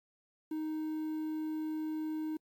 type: tone with quantisation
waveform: triangle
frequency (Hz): 311.1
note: D#4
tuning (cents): 0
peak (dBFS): -32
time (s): 0.51-2.37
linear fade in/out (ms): 5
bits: 10
effects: AAC 64 kbps

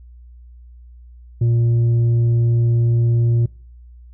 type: tone with tanh clipping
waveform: triangle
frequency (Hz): 117.4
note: A#2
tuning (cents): +13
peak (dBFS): -14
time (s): 1.41-3.46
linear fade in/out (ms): 5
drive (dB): 9
effects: noise-tail reverb RT60 0.5 s tail -24 dB re dry + added 60 Hz sine -39 dBFS peak until 4.13 s

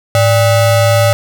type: ring-modulated tone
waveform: square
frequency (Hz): 345.3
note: F4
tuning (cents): -20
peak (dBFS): -5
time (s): 0.15-1.13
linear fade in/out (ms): 0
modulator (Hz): 239
effects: none

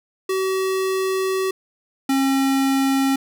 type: tone pair in turn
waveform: square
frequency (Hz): 380 / 270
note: F#4 / C#4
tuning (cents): +46 / -45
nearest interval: tritone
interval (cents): 591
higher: first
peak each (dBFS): -20 / -17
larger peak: second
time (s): 0.29-1.51 / 2.09-3.16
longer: first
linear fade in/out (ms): 5
effects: none

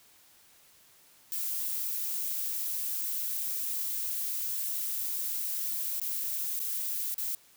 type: noise with dropouts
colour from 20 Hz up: violet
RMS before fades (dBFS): -33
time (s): 1.32-7.35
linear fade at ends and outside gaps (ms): 0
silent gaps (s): 5.999-6.015 / 6.593-6.601 / 7.143-7.181
effects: white hiss -60 dBFS RMS until 7.56 s

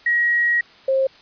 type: tone pair in turn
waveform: sine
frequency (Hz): 1900 / 533.2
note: A#6 / C5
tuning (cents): +33 / +33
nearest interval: octave + minor seventh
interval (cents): 2200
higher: first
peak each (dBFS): -15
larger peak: neither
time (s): 0.06-0.61 / 0.88-1.07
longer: first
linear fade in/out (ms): 5
effects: white hiss -48 dBFS RMS until 1.21 s + resampled to 11025 Hz

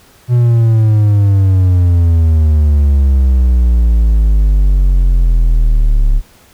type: exponential sweep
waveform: triangle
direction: down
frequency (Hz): 123.47 to 34.65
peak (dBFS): -4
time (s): 0.28-6.22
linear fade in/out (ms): 50
effects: pink hiss -45 dBFS RMS until 6.53 s

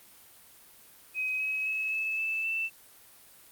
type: tone with pitch steps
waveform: sine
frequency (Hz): 2527 / 2553 / 2580 / 2607 / 2634 / 2662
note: D#7 / D#7 / E7 / E7 / E7 / E7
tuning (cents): +26 / +44 / -38 / -20 / -2 / +16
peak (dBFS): -28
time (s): 1.14-2.7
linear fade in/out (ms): 50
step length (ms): 260
effects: white hiss -55 dBFS RMS until 3.51 s + Opus 32 kbps

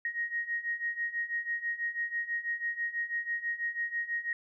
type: beating tone pair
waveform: sine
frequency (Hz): 1873 / 1879.1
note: A#6 / A#6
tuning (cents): +8 / +13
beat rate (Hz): 6.1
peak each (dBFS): -36 / -33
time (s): 0.05-4.33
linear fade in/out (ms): 2
effects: none

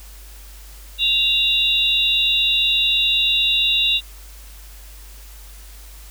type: tone cluster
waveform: sine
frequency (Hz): 2783 / 3563 / 3834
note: F7 / A7 / A#7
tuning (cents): -7 / +21 / +48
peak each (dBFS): -19 / -20 / -19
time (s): 0.98-4.01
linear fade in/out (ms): 50
effects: added 50 Hz sine -38 dBFS peak until 6.1 s + white hiss -45 dBFS RMS until 6.1 s

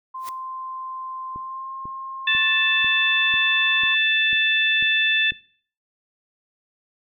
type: tone with pitch glide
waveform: sine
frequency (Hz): 1043 to 1064.9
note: C6 to C6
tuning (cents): -6 to +30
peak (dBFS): -30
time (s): 0.14-3.95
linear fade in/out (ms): 10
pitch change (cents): +36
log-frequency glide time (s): 1.31-1.74
type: noise with exponential growth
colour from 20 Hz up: white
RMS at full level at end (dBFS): -34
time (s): 0.17-0.29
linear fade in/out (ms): 2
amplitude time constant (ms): 24
type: click train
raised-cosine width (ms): 3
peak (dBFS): -27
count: 9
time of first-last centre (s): 1.36-5.32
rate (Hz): 2.02
type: harmonic tone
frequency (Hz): 880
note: A5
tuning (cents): 0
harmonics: 2 / 3 / 4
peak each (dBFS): -21 / -21 / -21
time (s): 2.27-5.31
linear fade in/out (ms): 5
effects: noise-tail reverb RT60 0.5 s tail -21 dB re dry

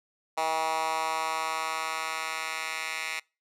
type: tone with high-pass filter sweep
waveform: 10% pulse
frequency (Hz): 160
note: D#3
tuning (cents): +49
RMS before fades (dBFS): -31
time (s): 0.37-3.2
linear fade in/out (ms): 10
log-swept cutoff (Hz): 810 to 1900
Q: 2.1
effects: noise-tail reverb RT60 0.3 s tail -26 dB re dry + low-pass 11000 Hz 12 dB/octave

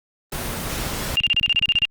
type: noise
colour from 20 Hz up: pink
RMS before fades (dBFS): -27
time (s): 0.32-1.16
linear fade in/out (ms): 5
type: click train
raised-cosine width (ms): 5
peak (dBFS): -22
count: 16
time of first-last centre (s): 0.8-1.82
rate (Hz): 14.7
type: tone bursts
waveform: sine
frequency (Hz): 2800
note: F7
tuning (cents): +4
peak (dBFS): -14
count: 11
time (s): 1.17-1.852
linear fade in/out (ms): 0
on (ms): 32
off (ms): 33
effects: Opus 24 kbps

